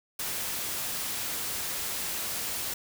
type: noise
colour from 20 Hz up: white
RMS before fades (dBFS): -33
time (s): 0.19-2.74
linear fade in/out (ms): 5
effects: none